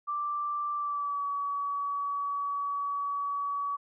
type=tone with pitch glide; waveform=sine; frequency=1174.7 to 1136 Hz; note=D6 to C#6; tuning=0 to +42 cents; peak=-29 dBFS; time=0.07-3.77 s; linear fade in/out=20 ms; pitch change=-58 cents; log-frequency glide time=0.75-1.25 s; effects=none